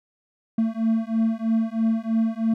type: beating tone pair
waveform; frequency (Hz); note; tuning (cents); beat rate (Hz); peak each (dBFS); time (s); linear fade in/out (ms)
triangle; 223.1 / 226.2; A3 / A3; +24 / +48; 3.1; -21; 0.58-2.54; 5
effects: none